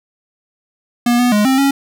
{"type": "tone with pitch steps", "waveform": "square", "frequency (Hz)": [240.1, 245.8, 208.6, 264.3, 276.2], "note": ["B3", "B3", "G#3", "C4", "C#4"], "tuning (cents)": [-49, -8, 8, 18, -6], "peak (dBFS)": -11, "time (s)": [1.06, 1.71], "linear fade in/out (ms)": 5, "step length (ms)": 130, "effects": []}